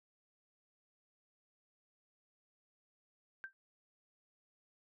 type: tone with exponential decay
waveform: sine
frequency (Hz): 1568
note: G6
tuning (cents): 0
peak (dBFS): -38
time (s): 3.44-3.53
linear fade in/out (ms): 0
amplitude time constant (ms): 19
effects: none